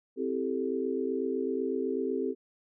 sine chord, A minor seventh, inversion first, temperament equal, 261.6 / 329.6 / 392 / 440 Hz, C4 / E4 / G4 / A4, 0 / 0 / 0 / 0 cents, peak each -33 / -38 / -32 / -34 dBFS, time 0.16-2.35 s, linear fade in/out 50 ms, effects none

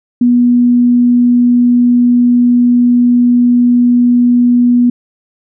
sine tone, 243.2 Hz, B3, 26 cents flat, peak -5 dBFS, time 0.21-4.9 s, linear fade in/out 5 ms, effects none

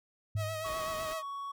sine tone with exponential decay, 103.83 Hz, G#2, in tune, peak -28 dBFS, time 0.35-0.91 s, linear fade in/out 5 ms, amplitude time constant 120 ms
sawtooth tone with vibrato, 636 Hz, D#5, 38 cents sharp, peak -32 dBFS, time 0.36-1.23 s, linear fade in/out 50 ms, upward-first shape sine, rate 7.9 Hz, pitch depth 36 cents each way
triangle tone with tremolo, 1117 Hz, C#6, 13 cents sharp, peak -35 dBFS, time 0.64-1.52 s, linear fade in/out 10 ms, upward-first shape square, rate 1.7 Hz, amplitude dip 25%
pink noise, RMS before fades -46 dBFS, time 0.65-1.14 s, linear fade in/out 10 ms
effects none

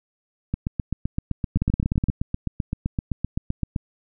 two click trains, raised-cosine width 5 ms, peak -11 / -9 dBFS, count 26 / 10, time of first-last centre 0.54-3.762 / 1.56-2.099 s, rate 7.76 / 16.7 Hz, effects none

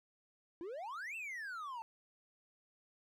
triangle exponential two-way sweep, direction up then down, 321.5 to 2737 to 877 Hz, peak -40 dBFS, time 0.61-1.82 s, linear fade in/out 0 ms, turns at 1.16 s, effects none

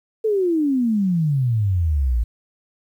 sine exponential sweep, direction down, 450.7 to 54.6 Hz, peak -16 dBFS, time 0.24-2.24 s, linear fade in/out 10 ms, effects 9-bit

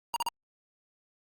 square tone bursts, 940 Hz, A#5, 14 cents sharp, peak -28 dBFS, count 3, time 0.14-0.286 s, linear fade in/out 0 ms, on 22 ms, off 40 ms, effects Opus 48 kbps

